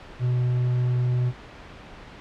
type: tone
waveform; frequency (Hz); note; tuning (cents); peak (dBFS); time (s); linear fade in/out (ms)
triangle; 124; B2; +7; -18; 0.19-1.33; 50
effects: pink hiss -43 dBFS RMS until 2.2 s + low-pass 3000 Hz 12 dB/octave